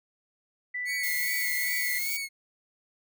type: tone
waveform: sine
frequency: 1981 Hz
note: B6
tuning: 5 cents sharp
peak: -30 dBFS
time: 0.74-1.99 s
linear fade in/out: 10 ms
type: tone with vibrato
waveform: sawtooth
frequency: 2189 Hz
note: C#7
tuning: 22 cents flat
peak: -28 dBFS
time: 0.85-2.29 s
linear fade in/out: 50 ms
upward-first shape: sine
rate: 2.5 Hz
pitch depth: 48 cents each way
type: noise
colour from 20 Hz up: violet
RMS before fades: -33 dBFS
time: 1.03-2.17 s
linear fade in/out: 5 ms
effects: none